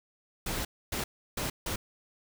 pink noise bursts at uneven times, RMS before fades -33 dBFS, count 4, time 0.46-0.65 / 0.92-1.04 / 1.37-1.5 / 1.66-1.76 s, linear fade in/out 5 ms, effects none

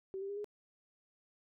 sine tone with pitch steps, 383.7 / 393.8 / 404.2 / 414.8 Hz, G4 / G4 / G#4 / G#4, -37 / +8 / -47 / -2 cents, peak -38 dBFS, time 0.14-0.444 s, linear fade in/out 0 ms, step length 76 ms, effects none

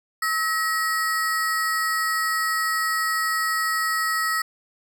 square ring-modulated tone, 1600 Hz, G6, 35 cents sharp, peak -19 dBFS, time 0.22-4.42 s, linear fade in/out 5 ms, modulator 306 Hz, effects none

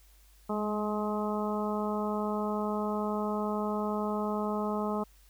harmonic tone with a mistuned harmonic, 211.1 Hz, G#3, 29 cents sharp, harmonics 1 / 2 / 3 / 4 / 5 / 6, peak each -32 / -35 / -37 / -38 / -39 / -40 dBFS, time 0.49-5.04 s, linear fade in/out 10 ms, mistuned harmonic 1, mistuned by -19 cents, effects added 50 Hz sine -57 dBFS peak until 5.29 s + white hiss -64 dBFS RMS until 5.29 s

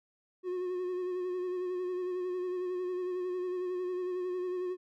triangle tone with vibrato, 363.1 Hz, F#4, 33 cents flat, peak -30 dBFS, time 0.43-4.77 s, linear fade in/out 50 ms, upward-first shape sine, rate 11 Hz, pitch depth 31 cents each way, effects none

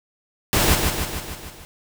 pink noise with echo, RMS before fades -18 dBFS, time 0.53-0.75 s, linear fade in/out 0 ms, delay 150 ms, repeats 6, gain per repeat -4 dB, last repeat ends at 1.65 s, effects none

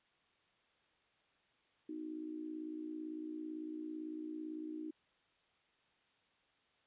sine tone with amplitude modulation, 311.1 Hz, D#4, in tune, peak -38 dBFS, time 1.89-4.91 s, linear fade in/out 5 ms, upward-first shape sine, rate 57.9 Hz, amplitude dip 75%, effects white hiss -74 dBFS RMS until 6.86 s + resampled to 8000 Hz

